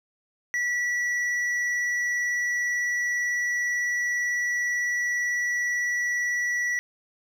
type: tone with hard clipping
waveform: sine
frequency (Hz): 1947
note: B6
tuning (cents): -25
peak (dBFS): -25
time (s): 0.54-6.79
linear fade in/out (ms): 0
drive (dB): 5
effects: none